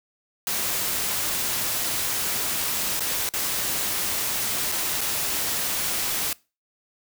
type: noise with dropouts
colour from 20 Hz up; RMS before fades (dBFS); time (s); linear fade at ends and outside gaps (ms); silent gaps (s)
white; -26; 0.47-6.33; 1; 2.995-3.005 / 3.29-3.337 / 4.717-4.721 / 5.009-5.013
effects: noise-tail reverb RT60 0.3 s tail -23 dB re dry

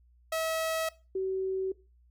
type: tone pair in turn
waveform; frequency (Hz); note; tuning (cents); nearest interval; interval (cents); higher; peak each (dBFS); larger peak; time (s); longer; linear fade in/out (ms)
sawtooth / sine; 645 / 380.1; E5 / F#4; -38 / +47; major sixth; 915; first; -25 / -28; first; 0.32-0.89 / 1.15-1.72; neither; 5
effects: noise-tail reverb RT60 0.3 s tail -20 dB re dry + added 60 Hz sine -59 dBFS peak until 2.1 s

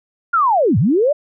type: linear two-way sweep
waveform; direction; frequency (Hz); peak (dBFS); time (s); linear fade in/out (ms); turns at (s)
sine; down then up; 1433 to 92.5 to 617; -11; 0.33-1.13; 10; 0.78
effects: none

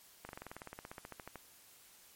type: slowing click train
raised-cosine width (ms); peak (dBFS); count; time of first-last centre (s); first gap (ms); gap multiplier
0.5; -30; 20; 0.25-1.357; 40; 1.04
effects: white hiss -61 dBFS RMS until 2.15 s + MP3 64 kbps

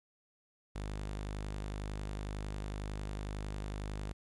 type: tone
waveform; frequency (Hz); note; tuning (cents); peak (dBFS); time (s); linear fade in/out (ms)
sawtooth; 51; G#1; -31; -34; 0.75-4.13; 10
effects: resampled to 24000 Hz + 12-bit

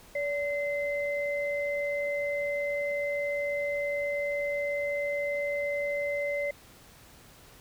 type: tone pair together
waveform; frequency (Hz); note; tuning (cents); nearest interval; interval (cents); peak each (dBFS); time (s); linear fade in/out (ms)
sine; 574.6 / 2062; D5 / C7; -38 / -26; octave + minor seventh; 2212; -29 / -33; 0.15-6.51; 5
effects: pink hiss -54 dBFS RMS until 7.6 s

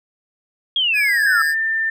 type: exponential sweep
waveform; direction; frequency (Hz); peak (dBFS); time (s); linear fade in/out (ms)
sine; down; 3322 to 1302; -15; 0.76-1.42; 2
type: tone with vibrato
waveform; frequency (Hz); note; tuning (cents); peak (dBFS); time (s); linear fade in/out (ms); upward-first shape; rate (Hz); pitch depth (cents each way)
square; 1661.2; G#6; 0; -21; 0.93-1.55; 50; square; 3.2; 24
type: tone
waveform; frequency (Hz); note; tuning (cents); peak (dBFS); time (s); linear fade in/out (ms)
sine; 1791; A6; +30; -17; 1.26-1.9; 5
effects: none

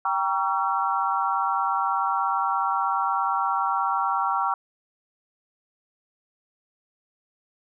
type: chord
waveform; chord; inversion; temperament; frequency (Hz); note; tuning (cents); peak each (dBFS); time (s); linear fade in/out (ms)
sine; G diminished seventh; none; just; 784 / 940.8 / 1128.9 / 1354.7; G5 / Bb5 / Db6 / Fb6; 0 / +16 / +31 / +47; -27; 0.05-4.54; 2
effects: none

